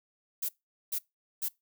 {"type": "noise bursts", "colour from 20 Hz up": "violet", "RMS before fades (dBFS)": -32, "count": 3, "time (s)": [0.42, 1.487], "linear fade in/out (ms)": 10, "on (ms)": 69, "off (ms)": 430, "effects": ["noise-tail reverb RT60 0.2 s tail -23 dB re dry"]}